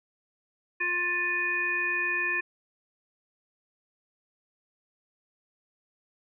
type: harmonic tone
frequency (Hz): 353.3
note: F4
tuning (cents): +20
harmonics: 1 / 3 / 5 / 7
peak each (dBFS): -39 / -38 / -28 / -29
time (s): 0.8-2.41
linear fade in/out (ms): 10
effects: none